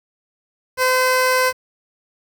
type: tone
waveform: 15% pulse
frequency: 512 Hz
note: C5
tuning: 38 cents flat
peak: -8 dBFS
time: 0.77-1.53 s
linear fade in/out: 50 ms
effects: 7-bit